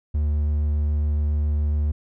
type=tone; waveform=triangle; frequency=74.4 Hz; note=D2; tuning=23 cents sharp; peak=-17 dBFS; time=0.14-1.92 s; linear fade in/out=10 ms; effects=none